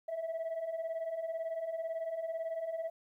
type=beating tone pair; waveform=sine; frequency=640 / 658 Hz; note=D#5 / E5; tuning=+49 / -3 cents; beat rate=18 Hz; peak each=-39 / -34 dBFS; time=0.08-2.9 s; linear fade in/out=10 ms; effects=tanh soft clip ceiling -32 dBFS + 12-bit